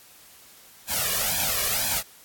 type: noise with flanger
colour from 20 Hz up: white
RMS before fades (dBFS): -25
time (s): 0.87-2.03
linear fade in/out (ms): 50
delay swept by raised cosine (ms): 1.2 to 1.74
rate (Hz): 2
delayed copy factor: +1
effects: white hiss -51 dBFS RMS until 2.24 s + AAC 64 kbps